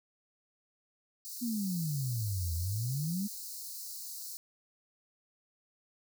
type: high-pass noise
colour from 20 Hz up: white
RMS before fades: -43 dBFS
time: 1.25-4.37 s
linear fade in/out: 0 ms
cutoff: 4100 Hz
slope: 96 dB/octave
type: exponential two-way sweep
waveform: sine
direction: down then up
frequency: 246.9 to 79.9 to 211.4 Hz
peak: -31 dBFS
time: 1.41-3.28 s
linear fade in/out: 20 ms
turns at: 2.54 s
effects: none